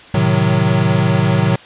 square chord, A diminished seventh, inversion none, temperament equal, 110 / 130.81 / 155.56 / 185 Hz, A2 / C3 / Eb3 / Gb3, 0 / 0 / 0 / 0 cents, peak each -18 dBFS, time 0.14-1.56 s, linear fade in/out 5 ms, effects white hiss -39 dBFS RMS until 1.65 s + resampled to 8000 Hz

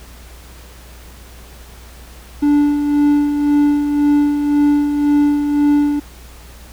triangle tone with tremolo, 291.4 Hz, D4, 13 cents flat, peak -7 dBFS, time 2.42-6 s, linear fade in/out 10 ms, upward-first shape sine, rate 1.9 Hz, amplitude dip 50%, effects added 60 Hz sine -37 dBFS peak until 6.72 s + pink hiss -42 dBFS RMS until 6.72 s

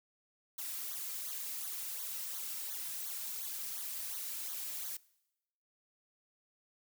blue noise with flanger, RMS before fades -41 dBFS, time 0.58-4.97 s, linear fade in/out 5 ms, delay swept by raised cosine 0.38 to 2.78 ms, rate 2.8 Hz, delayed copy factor -0.95, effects noise-tail reverb RT60 0.9 s tail -22 dB re dry

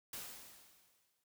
white noise with exponential decay, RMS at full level -44 dBFS, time 0.13-1.24 s, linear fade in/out 5 ms, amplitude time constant 240 ms, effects none

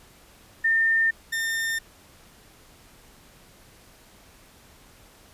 sine / 40% pulse tone pair in turn, 1810 / 1810 Hz, A6 / A6, +48 / +48 cents, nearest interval unison, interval 0 cents, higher neither, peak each -18 / -24 dBFS, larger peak first, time 0.64-1.11 / 1.32-1.79 s, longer neither, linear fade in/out 10 ms, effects pink hiss -53 dBFS RMS until 5.33 s + resampled to 32000 Hz

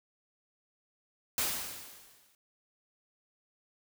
white noise with exponential decay, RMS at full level -29 dBFS, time 1.38-2.35 s, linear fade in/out 1 ms, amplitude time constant 210 ms, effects none

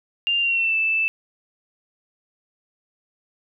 sine tone with pitch glide, 2794 to 2640 Hz, F7 to E7, 0 to +2 cents, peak -18 dBFS, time 0.27-1.08 s, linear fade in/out 0 ms, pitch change -98 cents, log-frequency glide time 0.4-0.76 s, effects none

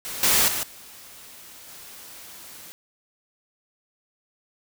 white noise with level steps, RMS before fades -33 / -19 / -27 / -45 / -43 dBFS, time 0.05-2.72 s, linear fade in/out 0 ms, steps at 0.23 / 0.48 / 0.63 / 1.68 s, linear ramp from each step 2 ms, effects none

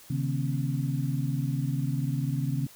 sine tone cluster, 134.7 / 154.8 / 236.1 / 271.5 Hz, C#3 / D#3 / A#3 / C#4, -49 / -9 / +22 / -36 cents, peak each -28 / -31 / -37 / -35 dBFS, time 0.1-2.67 s, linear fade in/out 5 ms, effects white hiss -52 dBFS RMS until 2.75 s

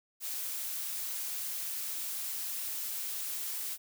blue noise, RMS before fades -37 dBFS, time 0.2-3.78 s, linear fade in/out 50 ms, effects none

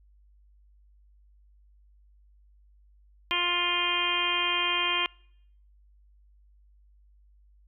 harmonic tone, 351.1 Hz, F4, 9 cents sharp, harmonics 1 / 2 / 3 / 4 / 5 / 6 / 7 / 8 / 9, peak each -38 / -41 / -31 / -39 / -38 / -35 / -30 / -33 / -29 dBFS, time 3.31-5.06 s, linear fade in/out 0 ms, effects noise-tail reverb RT60 0.7 s tail -26 dB re dry + added 50 Hz sine -56 dBFS peak until 7.67 s

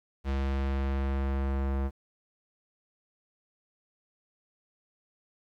square tone with low-pass filter sweep, 67.9 Hz, C#2, 35 cents flat, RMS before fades -29 dBFS, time 0.24-1.91 s, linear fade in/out 50 ms, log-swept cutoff 3800 to 1300 Hz, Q 0.72, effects 10-bit

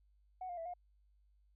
sine tone with pitch steps, 741 / 705 / 661 / 712 Hz, F#5 / F5 / E5 / F5, +2 / +16 / +5 / +33 cents, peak -40 dBFS, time 0.41-0.738 s, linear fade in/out 5 ms, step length 82 ms, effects tanh soft clip ceiling -36 dBFS + added 50 Hz sine -67 dBFS peak until 1.55 s

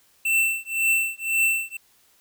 square tone with tremolo, 2681 Hz, E7, 29 cents sharp, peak -17 dBFS, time 0.25-1.77 s, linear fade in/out 5 ms, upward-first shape triangle, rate 1.9 Hz, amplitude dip 100%, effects white hiss -60 dBFS RMS until 2.2 s

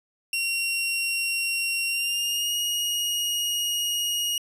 sawtooth tone with pitch glide, 2747 to 2877 Hz, F7 to F#7, -29 to -49 cents, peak -21 dBFS, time 0.33-4.38 s, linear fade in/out 2 ms, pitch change +80 cents, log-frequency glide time 1.87-2.54 s, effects resampled to 32000 Hz

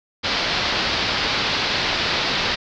white low-pass noise, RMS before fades -22 dBFS, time 0.23-2.56 s, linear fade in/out 20 ms, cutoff 4900 Hz, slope 48 dB/octave, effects none

